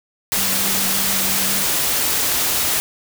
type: tone in noise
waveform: sine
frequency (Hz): 193.5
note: G3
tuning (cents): -22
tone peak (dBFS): -30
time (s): 0.37-1.64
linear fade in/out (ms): 0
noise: white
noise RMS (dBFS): -19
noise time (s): 0.32-2.8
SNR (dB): -14
effects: none